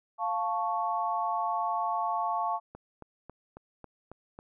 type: chord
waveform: sine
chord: F augmented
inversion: none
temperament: equal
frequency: 698.5 / 880 / 1108.7 Hz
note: F5 / A5 / C#6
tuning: 0 / 0 / 0 cents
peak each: -32 / -31 / -32 dBFS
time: 0.18-2.6 s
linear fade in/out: 50 ms
type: click train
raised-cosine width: 1 ms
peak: -30 dBFS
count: 7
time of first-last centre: 2.75-4.389 s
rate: 3.66 Hz
effects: none